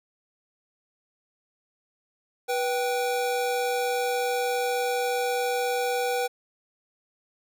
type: tone pair together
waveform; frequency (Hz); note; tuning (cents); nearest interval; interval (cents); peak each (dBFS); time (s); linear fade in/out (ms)
square; 490 / 777.8; B4 / G5; -14 / -14; minor sixth; 800; -27 / -29; 2.48-6.28; 20
effects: none